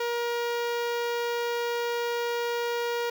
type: tone with notch filter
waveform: sawtooth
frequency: 474.4 Hz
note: A#4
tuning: 30 cents sharp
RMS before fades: -29 dBFS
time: 0-3.1 s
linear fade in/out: 5 ms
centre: 9200 Hz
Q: 0.76
effects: none